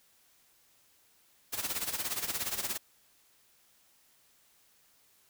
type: noise with tremolo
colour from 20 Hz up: white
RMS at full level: -32 dBFS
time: 1.52-2.78 s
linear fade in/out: 20 ms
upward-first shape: sine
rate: 17 Hz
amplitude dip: 75%
effects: white hiss -66 dBFS RMS until 5.29 s